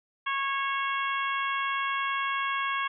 harmonic tone, 549 Hz, C#5, 17 cents flat, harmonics 2 / 3 / 4 / 5 / 6, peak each -29 / -33 / -35 / -37 / -39 dBFS, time 0.26-2.88 s, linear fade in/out 10 ms, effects none

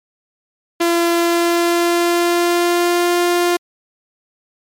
sawtooth tone with pitch glide, 340.9 to 350.1 Hz, F4 to F4, -42 to +4 cents, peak -9 dBFS, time 0.8-3.57 s, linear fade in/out 10 ms, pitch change +46 cents, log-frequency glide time 1.17-3.16 s, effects MP3 64 kbps

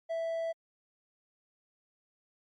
triangle tone, 659.3 Hz, E5, in tune, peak -29 dBFS, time 0.09-0.53 s, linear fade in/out 20 ms, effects MP3 48 kbps

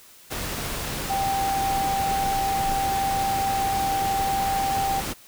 sine tone in noise, 784 Hz, G5, in tune, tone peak -22 dBFS, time 1.09-5.01 s, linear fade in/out 20 ms, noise pink, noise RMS -30 dBFS, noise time 0.3-5.14 s, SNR +5 dB, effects white hiss -50 dBFS RMS until 5.27 s

